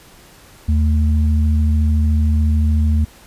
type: tone pair together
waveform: sine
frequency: 78.41 / 221.6 Hz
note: D#2 / A3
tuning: +14 / +13 cents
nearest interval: octave + tritone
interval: 1799 cents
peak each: -12 / -22 dBFS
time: 0.68-3.05 s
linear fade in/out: 10 ms
effects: pink hiss -45 dBFS RMS until 3.26 s + resampled to 32000 Hz